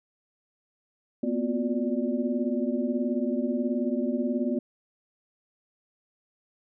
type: tone cluster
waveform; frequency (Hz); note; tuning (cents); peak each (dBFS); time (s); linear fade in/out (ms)
sine; 234.5 / 253 / 348.2 / 362.6 / 586; A#3 / B3 / F4 / F#4 / D5; +11 / +42 / -5 / -35 / -4; -29 / -28 / -37 / -34 / -34; 1.23-4.59; 5
effects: none